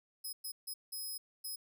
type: tone bursts at uneven times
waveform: 10% pulse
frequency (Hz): 5100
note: D#8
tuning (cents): +42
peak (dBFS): -34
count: 5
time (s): 0.24-0.33 / 0.44-0.52 / 0.67-0.74 / 0.92-1.18 / 1.44-1.56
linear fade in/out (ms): 10
effects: none